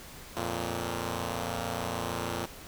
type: tone pair together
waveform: 5% pulse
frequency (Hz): 86.5 / 115.46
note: F2 / A#2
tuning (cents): -16 / -16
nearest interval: perfect fourth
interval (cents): 500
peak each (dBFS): -23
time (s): 0.36-2.46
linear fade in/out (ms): 10
effects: pink hiss -47 dBFS RMS until 2.67 s